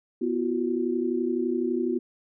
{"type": "chord", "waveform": "sine", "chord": "B suspended fourth", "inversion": "none", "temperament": "equal with one note detuned", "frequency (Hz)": [246.9, 338.1, 370], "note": ["B3", "E4", "F#4"], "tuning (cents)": [0, 44, 0], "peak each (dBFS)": -28, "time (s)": [0.21, 1.99], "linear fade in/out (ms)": 10, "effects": []}